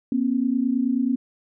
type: tone pair together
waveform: sine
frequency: 240 / 269.4 Hz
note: B3 / C#4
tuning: -49 / -49 cents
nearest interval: major second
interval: 200 cents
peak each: -22 dBFS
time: 0.12-1.16 s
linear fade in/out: 2 ms
effects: none